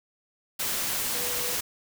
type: tone in noise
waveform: sine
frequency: 489.8 Hz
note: B4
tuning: 14 cents flat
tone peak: -38 dBFS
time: 1.14-1.55 s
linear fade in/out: 10 ms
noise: white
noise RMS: -29 dBFS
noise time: 0.59-1.61 s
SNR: -12 dB
effects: none